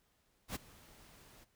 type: noise with ADSR envelope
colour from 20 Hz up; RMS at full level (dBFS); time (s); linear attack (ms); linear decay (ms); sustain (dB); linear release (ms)
pink; -39; 0.48-1.45; 73; 17; -21; 19
effects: pink hiss -75 dBFS RMS until 1.55 s